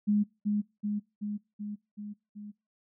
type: tone with echo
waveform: sine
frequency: 207.7 Hz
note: G#3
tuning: in tune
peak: -22 dBFS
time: 0.07-0.24 s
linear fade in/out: 20 ms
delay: 380 ms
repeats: 6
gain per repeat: -3 dB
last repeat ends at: 2.52 s
effects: noise-tail reverb RT60 0.3 s tail -26 dB re dry